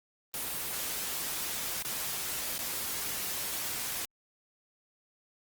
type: noise with dropouts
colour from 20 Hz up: white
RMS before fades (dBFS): -35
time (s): 0.34-4.05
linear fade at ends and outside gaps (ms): 0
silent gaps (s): 1.824-1.849 / 2.58-2.59
effects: Opus 24 kbps